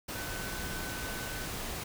sine tone in noise, 1513 Hz, F#6, 38 cents sharp, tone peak -43 dBFS, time 0.15-1.46 s, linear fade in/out 10 ms, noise pink, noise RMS -38 dBFS, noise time 0.08-1.84 s, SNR -8 dB, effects none

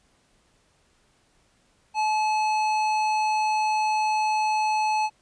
sine tone with tanh clipping, 860 Hz, A5, 40 cents flat, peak -23 dBFS, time 1.94-5.1 s, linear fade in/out 50 ms, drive 15 dB, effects pink hiss -64 dBFS RMS until 5.21 s + resampled to 22050 Hz

